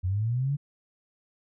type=linear sweep; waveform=sine; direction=up; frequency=87.31 to 146.8 Hz; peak=-24 dBFS; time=0.03-0.57 s; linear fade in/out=20 ms; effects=none